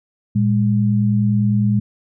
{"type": "tone pair together", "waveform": "sine", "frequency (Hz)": [114.77, 204.5], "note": ["A#2", "G#3"], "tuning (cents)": [-27, -26], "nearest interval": "minor seventh", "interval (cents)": 1001, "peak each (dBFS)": -16, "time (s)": [0.35, 1.8], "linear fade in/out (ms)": 10, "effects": []}